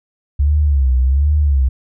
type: tone with vibrato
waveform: sine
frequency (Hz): 69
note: C#2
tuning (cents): -7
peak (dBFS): -10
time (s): 0.39-1.69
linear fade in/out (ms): 10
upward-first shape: sine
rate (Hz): 1.3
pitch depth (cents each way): 150
effects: none